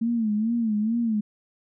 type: tone with vibrato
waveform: sine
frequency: 222.4 Hz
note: A3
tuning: 19 cents sharp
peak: -21 dBFS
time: 0.01-1.21 s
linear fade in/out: 10 ms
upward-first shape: sine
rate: 2.3 Hz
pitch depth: 110 cents each way
effects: none